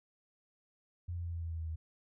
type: tone with pitch steps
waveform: sine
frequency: 87.31 / 86.21 / 85.12 / 84.04 / 82.98 / 81.94 / 80.9 / 79.88 Hz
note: F2 / F2 / F2 / E2 / E2 / E2 / E2 / D#2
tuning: 0 / -22 / -44 / +34 / +12 / -10 / -32 / +46 cents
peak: -36 dBFS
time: 1.08-1.76 s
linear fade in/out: 10 ms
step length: 85 ms
effects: none